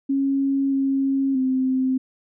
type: tone with pitch steps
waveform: sine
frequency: 273.9 / 271.4 / 260.3 Hz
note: C#4 / C#4 / C4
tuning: -21 / -36 / -9 cents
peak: -18 dBFS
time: 0.09-1.98 s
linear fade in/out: 10 ms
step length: 630 ms
effects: none